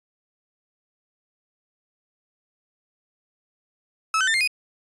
35% pulse tone with pitch steps, 1300 / 1528.2 / 1796.5 / 2112 / 2483 Hz, E6 / G6 / A6 / C7 / D#7, -24 / -44 / +36 / +16 / -4 cents, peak -17 dBFS, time 4.14-4.475 s, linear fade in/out 2 ms, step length 67 ms, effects resampled to 22050 Hz

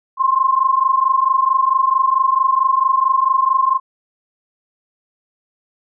sine tone pair together, 1046.5 / 1071 Hz, C6 / C6, 0 / +40 cents, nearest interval unison, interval 40 cents, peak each -15 dBFS, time 0.17-3.8 s, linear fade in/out 50 ms, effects none

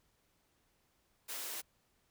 white high-pass noise, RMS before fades -42 dBFS, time 1.28-1.62 s, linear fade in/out 20 ms, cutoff 290 Hz, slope 24 dB/octave, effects pink hiss -75 dBFS RMS until 2.1 s

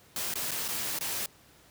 white noise with dropouts, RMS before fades -33 dBFS, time 0.16-1.26 s, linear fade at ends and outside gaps 2 ms, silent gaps 0.34-0.355 / 0.51-0.515 / 0.681-0.685 / 0.988-1.009 s, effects pink hiss -58 dBFS RMS until 1.7 s + high-pass 60 Hz 12 dB/octave

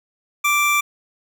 square tone pair together, 1173.5 / 2349 Hz, D6 / D7, -2 / 0 cents, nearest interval octave, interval 1202 cents, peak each -20 / -18 dBFS, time 0.44-0.81 s, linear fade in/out 10 ms, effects none

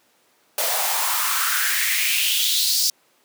white noise with high-pass filter sweep, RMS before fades -21 dBFS, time 0.58-2.9 s, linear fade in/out 2 ms, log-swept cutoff 580 to 5100 Hz, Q 4.2, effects pink hiss -60 dBFS RMS until 3.24 s + high-pass 300 Hz 12 dB/octave

